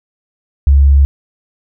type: tone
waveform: sine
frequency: 69.6 Hz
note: C#2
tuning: 8 cents sharp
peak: -4 dBFS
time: 0.67-1.05 s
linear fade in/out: 0 ms
effects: none